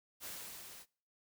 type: noise with level ramp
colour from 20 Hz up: white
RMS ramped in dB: -44 to -54 dBFS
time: 0.2-0.86 s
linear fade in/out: 50 ms
effects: noise-tail reverb RT60 0.5 s tail -25 dB re dry